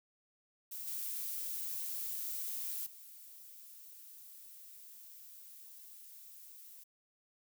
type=noise with level steps; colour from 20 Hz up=violet; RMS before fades=-44 / -40 / -54 dBFS; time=0.71-6.84 s; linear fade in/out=10 ms; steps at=0.87 / 2.86 s; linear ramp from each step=5 ms; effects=none